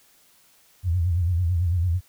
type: tone with vibrato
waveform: sine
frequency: 87.31 Hz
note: F2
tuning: in tune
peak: -19 dBFS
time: 0.83-2.01 s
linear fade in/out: 50 ms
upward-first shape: sine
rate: 9 Hz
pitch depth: 110 cents each way
effects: white hiss -58 dBFS RMS until 2.08 s